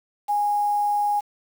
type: tone with quantisation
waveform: sine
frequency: 825 Hz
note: G#5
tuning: 12 cents flat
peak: -19 dBFS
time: 0.28-1.21 s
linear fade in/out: 20 ms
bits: 7
effects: none